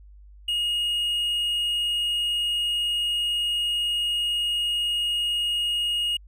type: tone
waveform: triangle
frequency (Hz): 2869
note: F7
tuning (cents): +46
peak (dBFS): -21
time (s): 0.48-6.17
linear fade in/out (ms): 5
effects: added 50 Hz sine -45 dBFS peak until 6.27 s